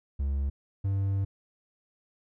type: tone pair in turn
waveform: triangle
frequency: 69.3 / 98 Hz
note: C#2 / G2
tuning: 0 / 0 cents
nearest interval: tritone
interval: 600 cents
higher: second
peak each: -24 / -23 dBFS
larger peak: second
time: 0.19-0.5 / 0.84-1.25 s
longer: second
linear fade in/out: 10 ms
effects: none